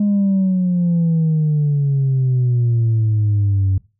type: exponential sweep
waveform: sine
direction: down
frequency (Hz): 207.7 to 94.3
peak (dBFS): -11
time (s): 0-3.78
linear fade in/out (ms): 5
effects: noise-tail reverb RT60 0.3 s tail -21 dB re dry + tanh soft clip ceiling -11 dBFS